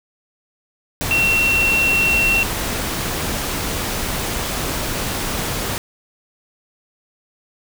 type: tone in noise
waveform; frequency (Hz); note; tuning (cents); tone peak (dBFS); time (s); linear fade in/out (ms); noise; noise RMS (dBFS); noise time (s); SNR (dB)
sine; 2721; F7; -46; -14; 1.11-2.43; 0; pink; -23; 1.01-5.78; +6
effects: none